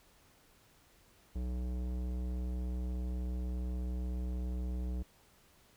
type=tone with tanh clipping; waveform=sine; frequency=61.74 Hz; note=B1; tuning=in tune; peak=-36 dBFS; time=1.35-5.03 s; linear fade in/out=10 ms; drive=16 dB; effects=pink hiss -65 dBFS RMS until 5.76 s